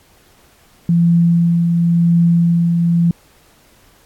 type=tone with tremolo; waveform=sine; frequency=170 Hz; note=F3; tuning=46 cents flat; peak=-8 dBFS; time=0.89-3.11 s; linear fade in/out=2 ms; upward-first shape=triangle; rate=0.94 Hz; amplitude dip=35%; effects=pink hiss -51 dBFS RMS until 4.05 s + AAC 64 kbps